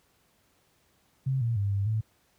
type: tone with pitch steps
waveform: sine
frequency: 133 / 116.3 / 100.3 / 99.4 / 109.4 Hz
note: C3 / A#2 / G2 / G2 / A2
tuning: +29 / -4 / +40 / +25 / -9 cents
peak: -24 dBFS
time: 1.26-2.01 s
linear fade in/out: 10 ms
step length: 150 ms
effects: pink hiss -67 dBFS RMS until 2.38 s + high-pass 60 Hz 12 dB/octave

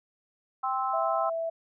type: chord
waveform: sine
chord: C major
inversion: second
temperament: just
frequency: 784.9 / 1046.5 / 1308.1 Hz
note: G5 / C6 / E6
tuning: +2 / 0 / -14 cents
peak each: -30 / -31 / -31 dBFS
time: 0.63-1.3 s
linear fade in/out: 10 ms
type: tone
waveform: sine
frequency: 659.3 Hz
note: E5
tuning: in tune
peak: -28 dBFS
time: 0.93-1.5 s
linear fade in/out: 10 ms
effects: none

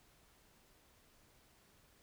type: silence
effects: pink hiss -68 dBFS RMS until 2.02 s

